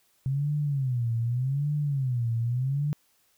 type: tone with vibrato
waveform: sine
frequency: 130.81 Hz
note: C3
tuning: in tune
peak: -24 dBFS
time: 0.26-2.93 s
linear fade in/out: 0 ms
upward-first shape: sine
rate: 0.84 Hz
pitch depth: 220 cents each way
effects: white hiss -67 dBFS RMS until 3.37 s